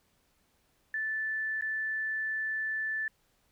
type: tone with dropouts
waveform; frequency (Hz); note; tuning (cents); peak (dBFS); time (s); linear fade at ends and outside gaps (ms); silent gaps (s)
sine; 1755; A6; -5; -30; 0.94-3.08; 2; 1.611-1.622
effects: pink hiss -71 dBFS RMS until 3.51 s